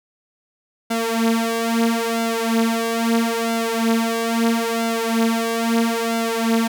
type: tone with flanger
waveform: sawtooth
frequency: 228.7 Hz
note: A#3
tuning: 33 cents flat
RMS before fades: -20 dBFS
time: 0.9-6.68 s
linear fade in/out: 10 ms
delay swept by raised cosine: 1.4 to 6.2 ms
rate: 0.76 Hz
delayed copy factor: +0.85
effects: none